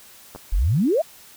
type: clicks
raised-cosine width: 1 ms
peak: -23 dBFS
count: 2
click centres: 0.35 / 0.36 s
type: exponential sweep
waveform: sine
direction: up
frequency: 35 to 702 Hz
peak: -16 dBFS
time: 0.52-1.02 s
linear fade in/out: 10 ms
effects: white hiss -47 dBFS RMS until 1.36 s